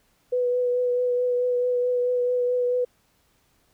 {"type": "tone with vibrato", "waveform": "sine", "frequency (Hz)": 493.9, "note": "B4", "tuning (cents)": 0, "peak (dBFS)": -20, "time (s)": [0.32, 2.85], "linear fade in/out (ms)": 10, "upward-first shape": "triangle", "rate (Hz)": 4.6, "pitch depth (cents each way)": 19, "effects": ["pink hiss -65 dBFS RMS until 3.73 s"]}